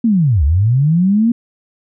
sine linear two-way sweep, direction down then up, 240 to 66.3 to 240 Hz, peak -9 dBFS, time 0.04-1.32 s, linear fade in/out 5 ms, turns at 0.44 s, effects none

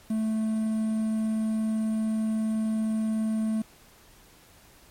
triangle tone with quantisation, 219.3 Hz, A3, 6 cents flat, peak -22 dBFS, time 0.1-3.62 s, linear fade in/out 5 ms, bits 8, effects pink hiss -55 dBFS RMS until 4.9 s + MP3 64 kbps

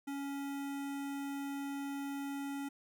square tone with notch filter, 279.3 Hz, C#4, 13 cents sharp, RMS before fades -40 dBFS, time 0.07-2.69 s, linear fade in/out 10 ms, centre 4500 Hz, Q 1.7, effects none

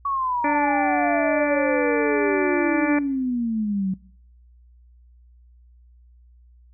sine exponential sweep, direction down, 1132 to 185 Hz, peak -21 dBFS, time 0.05-3.94 s, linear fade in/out 5 ms
harmonic tone, 291.6 Hz, D4, 12 cents flat, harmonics 1 / 2 / 3 / 4 / 5 / 6 / 7 / 8, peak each -23 / -27 / -30 / -34 / -34 / -30 / -34 / -31 dBFS, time 0.44-2.99 s, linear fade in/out 5 ms
effects noise-tail reverb RT60 0.7 s tail -23 dB re dry + added 60 Hz sine -49 dBFS peak until 6.73 s

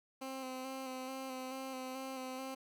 15% pulse tone with vibrato, 261.6 Hz, C4, in tune, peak -35 dBFS, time 0.21-2.55 s, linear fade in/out 10 ms, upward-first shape square, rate 2.3 Hz, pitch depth 21 cents each way, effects none

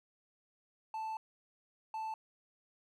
triangle tone bursts at uneven times, 880 Hz, A5, in tune, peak -35 dBFS, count 2, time 0.94-1.17 / 1.94-2.14 s, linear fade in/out 2 ms, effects none

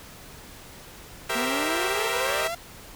10% pulse chord, C dominant seventh, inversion second, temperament equal, 392 / 466.2 / 523.3 / 659.3 Hz, G4 / Bb4 / C5 / E5, 0 / 0 / 0 / 0 cents, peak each -23 / -22 / -25 / -21 dBFS, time 1.29-2.48 s, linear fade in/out 10 ms
sawtooth exponential sweep, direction up, 233.1 to 698.5 Hz, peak -25 dBFS, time 1.35-2.55 s, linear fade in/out 5 ms
effects pink hiss -45 dBFS RMS until 2.95 s

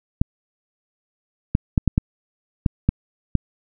clicks, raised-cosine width 5 ms, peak -3 dBFS, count 8, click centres 0.215 / 1.551 / 1.778 / 1.877 / 1.979 / 2.662 / 2.89 / 3.353 s, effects none

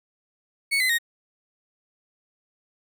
35% pulse tone with pitch steps, 2217 / 2033 / 1864.3 Hz, C#7 / B6 / A#6, 0 / +50 / 0 cents, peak -18 dBFS, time 0.71-0.986 s, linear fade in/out 20 ms, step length 92 ms, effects none

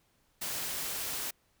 white noise, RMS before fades -36 dBFS, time 0.41-1.31 s, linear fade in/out 10 ms, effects pink hiss -71 dBFS RMS until 1.6 s

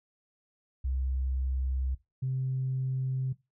sine tone pair in turn, 65.41 / 130.82 Hz, C2 / C3, 0 / 0 cents, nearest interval octave, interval 1200 cents, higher second, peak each -27 dBFS, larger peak neither, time 0.84-1.95 / 2.22-3.33 s, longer neither, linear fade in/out 10 ms, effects noise-tail reverb RT60 0.2 s tail -17 dB re dry + tanh soft clip ceiling -23 dBFS

